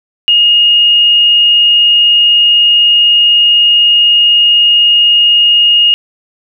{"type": "tone", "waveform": "sine", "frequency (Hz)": 2856, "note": "F7", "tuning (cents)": 38, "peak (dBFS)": -4, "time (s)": [0.28, 5.94], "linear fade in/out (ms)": 0, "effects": []}